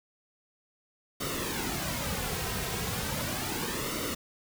pink noise with flanger, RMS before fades -33 dBFS, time 1.2-4.15 s, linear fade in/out 10 ms, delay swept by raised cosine 1.2 to 3.5 ms, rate 0.36 Hz, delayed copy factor -0.65, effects none

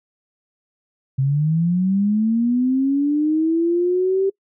sine linear sweep, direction up, 130.81 to 392 Hz, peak -15 dBFS, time 1.18-4.3 s, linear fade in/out 10 ms, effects noise-tail reverb RT60 0.1 s tail -24 dB re dry

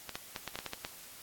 clicks, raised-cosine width 0.2 ms, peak -20 dBFS, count 9, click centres 0.093 / 0.155 / 0.362 / 0.477 / 0.556 / 0.589 / 0.663 / 0.734 / 0.849 s, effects white hiss -51 dBFS RMS until 1.22 s + AAC 64 kbps

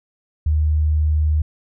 sine tone, 76.6 Hz, D#2, 27 cents flat, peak -14 dBFS, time 0.46-1.42 s, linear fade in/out 5 ms, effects none

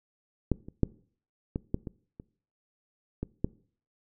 clicks, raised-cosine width 3 ms, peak -11 / -29 / -9 / -17 / -14 / -23 / -29 / -19 / -13 dBFS, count 9, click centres 0.517 / 0.685 / 0.833 / 1.559 / 1.744 / 1.872 / 2.199 / 3.23 / 3.445 s, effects noise-tail reverb RT60 0.5 s tail -22 dB re dry

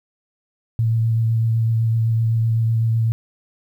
sine tone with vibrato, 113.4 Hz, A#2, 47 cents flat, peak -15 dBFS, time 0.79-3.12 s, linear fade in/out 0 ms, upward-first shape triangle, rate 7.9 Hz, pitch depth 22 cents each way, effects 9-bit

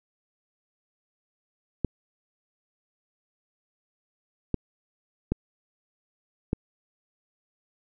clicks, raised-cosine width 3 ms, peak -11 dBFS, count 4, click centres 1.847 / 4.543 / 5.32 / 6.531 s, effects none

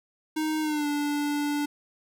square tone with pitch glide, 311.1 to 291.9 Hz, D#4 to D4, 0 to -10 cents, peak -26 dBFS, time 0.36-1.66 s, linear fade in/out 10 ms, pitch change -110 cents, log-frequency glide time 0.61-0.87 s, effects 11-bit

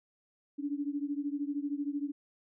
sine beating tone pair, 282.7 / 295.7 Hz, C#4 / D4, +34 / +12 cents, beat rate 13 Hz, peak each -34 / -36 dBFS, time 0.58-2.12 s, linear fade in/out 20 ms, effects none

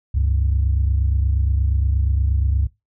sine tone pair together, 68.73 / 97.2 Hz, C#2 / G2, -14 / -14 cents, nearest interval tritone, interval 600 cents, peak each -16 / -21 dBFS, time 0.14-2.67 s, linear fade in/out 10 ms, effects noise-tail reverb RT60 0.2 s tail -20 dB re dry + tanh soft clip ceiling -9 dBFS

